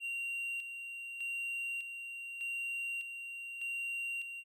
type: tone with tremolo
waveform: triangle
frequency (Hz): 2761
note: F7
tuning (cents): -20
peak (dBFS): -34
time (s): 0-4.44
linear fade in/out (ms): 50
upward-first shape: square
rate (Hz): 0.83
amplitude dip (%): 50
effects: none